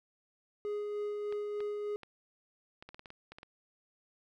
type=tone with tremolo; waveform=triangle; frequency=415.3 Hz; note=G#4; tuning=in tune; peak=-31 dBFS; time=0.65-1.96 s; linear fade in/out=0 ms; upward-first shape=sine; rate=3.3 Hz; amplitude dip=25%
type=clicks; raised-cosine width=0.3 ms; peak=-32 dBFS; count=12; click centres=1.325 / 1.605 / 2.033 / 2.825 / 2.89 / 2.945 / 2.994 / 3.058 / 3.104 / 3.32 / 3.385 / 3.431 s
effects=none